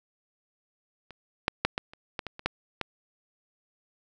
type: clicks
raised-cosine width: 0.3 ms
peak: -28 / -7 / -6 / -12 / -30 / -15 / -19 / -25 / -9 / -13 dBFS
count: 10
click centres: 1.107 / 1.481 / 1.65 / 1.779 / 1.935 / 2.192 / 2.267 / 2.394 / 2.46 / 2.813 s
effects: none